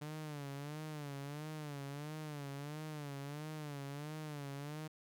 sawtooth tone with vibrato, 147.1 Hz, D3, 3 cents sharp, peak -39 dBFS, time 0.01-4.88 s, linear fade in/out 10 ms, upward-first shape sine, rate 1.5 Hz, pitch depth 97 cents each way, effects none

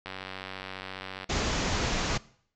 click train, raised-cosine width 0.3 ms, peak -21 dBFS, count 113, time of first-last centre 0.06-1.243 s, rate 94.7 Hz
pink low-pass noise, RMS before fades -29 dBFS, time 1.29-2.18 s, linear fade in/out 10 ms, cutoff 7200 Hz, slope 96 dB/octave
effects noise-tail reverb RT60 0.6 s tail -21 dB re dry

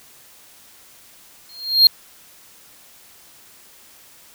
triangle tone with exponential growth, 4223 Hz, C8, 15 cents sharp, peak -3 dBFS, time 1.49-1.87 s, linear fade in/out 2 ms, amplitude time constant 81 ms, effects white hiss -48 dBFS RMS until 4.34 s

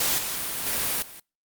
white noise with level steps, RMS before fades -24 / -30 / -26 / -43 dBFS, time 0-1.2 s, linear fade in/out 5 ms, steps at 0.18 / 0.66 / 1.02 s, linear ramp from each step 5 ms, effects noise-tail reverb RT60 0.3 s tail -26 dB re dry + Opus 48 kbps

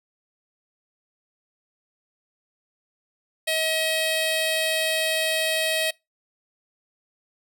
10% pulse tone with notch filter, 637 Hz, D#5, 41 cents sharp, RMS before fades -24 dBFS, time 3.47-5.91 s, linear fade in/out 10 ms, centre 1300 Hz, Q 1.3, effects noise-tail reverb RT60 0.2 s tail -23 dB re dry

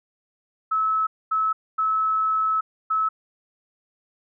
sine tone bursts at uneven times, 1298 Hz, E6, 27 cents flat, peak -19 dBFS, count 4, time 0.71-1.07 / 1.31-1.53 / 1.78-2.61 / 2.9-3.09 s, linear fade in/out 10 ms, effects none

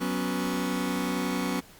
sawtooth chord, F# suspended fourth, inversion none, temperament just, 185 / 246.7 / 277.5 Hz, F#3 / B3 / C#4, 0 / -2 / +2 cents, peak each -27 dBFS, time 0-1.61 s, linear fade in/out 20 ms, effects pink hiss -52 dBFS RMS until 1.79 s + Opus 48 kbps

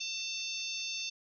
harmonic tone, 895 Hz, A5, 29 cents sharp, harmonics 3 / 4 / 5 / 6 / 7, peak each -40 / -41 / -42 / -43 / -43 dBFS, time 0-1.1 s, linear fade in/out 10 ms, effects none

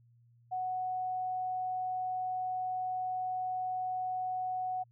sine tone, 740 Hz, F#5, in tune, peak -32 dBFS, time 0.51-4.84 s, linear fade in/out 20 ms, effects added 118 Hz sine -61 dBFS peak until 4.91 s

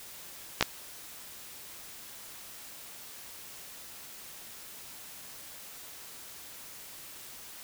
clicks, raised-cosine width 0.2 ms, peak -5 dBFS, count 2, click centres 0.61 / 0.626 s, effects white hiss -47 dBFS RMS until 7.63 s

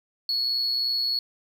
triangle tone with amplitude modulation, 4370 Hz, C#8, 26 cents flat, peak -18 dBFS, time 0.29-1.19 s, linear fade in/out 2 ms, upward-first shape sine, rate 123 Hz, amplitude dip 50%, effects tanh soft clip ceiling -19 dBFS + 9-bit

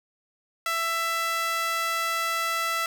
sawtooth tone with high-pass filter, 665 Hz, E5, 15 cents sharp, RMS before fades -27 dBFS, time 0.66-2.86 s, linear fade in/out 2 ms, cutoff 1400 Hz, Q 1.8, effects none

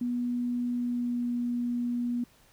sine tone with pitch glide, 243.5 to 241.4 Hz, B3 to B3, -24 to -39 cents, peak -27 dBFS, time 0.01-2.24 s, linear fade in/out 5 ms, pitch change -15 cents, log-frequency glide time 0.71-1.31 s, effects pink hiss -61 dBFS RMS until 2.52 s

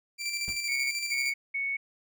20% pulse tone with tremolo, 2349 Hz, D7, in tune, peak -24 dBFS, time 0.18-1.34 s, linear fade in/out 50 ms, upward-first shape square, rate 13 Hz, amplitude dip 40%
brown noise with exponential decay, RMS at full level -36 dBFS, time 0.48-0.62 s, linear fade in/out 0 ms, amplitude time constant 30 ms
sine tone bursts, 2217 Hz, C#7, in tune, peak -28 dBFS, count 3, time 0.68-1.77 s, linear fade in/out 10 ms, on 230 ms, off 200 ms
effects none

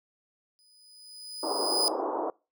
35% pulse tone with exponential growth, 4978 Hz, D#8, in tune, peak -20 dBFS, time 0.59-1.88 s, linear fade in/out 0 ms, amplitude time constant 280 ms
pink band-pass noise, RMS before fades -31 dBFS, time 1.43-2.3 s, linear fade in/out 2 ms, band 310 to 1100 Hz, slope 48 dB/octave
effects noise-tail reverb RT60 0.3 s tail -25 dB re dry

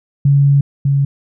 sine tone pair in turn, 140.6 / 139.39 Hz, C#3 / C#3, +25 / +10 cents, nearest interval unison, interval 15 cents, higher first, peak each -7 / -10 dBFS, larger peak first, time 0.25-0.61 / 0.85-1.05 s, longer first, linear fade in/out 5 ms, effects none

